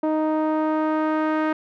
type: tone with low-pass filter sweep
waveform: sawtooth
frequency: 311.1 Hz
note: D#4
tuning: in tune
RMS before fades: -22 dBFS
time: 0.03-1.53 s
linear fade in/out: 5 ms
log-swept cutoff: 800 to 1600 Hz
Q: 1.5
effects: none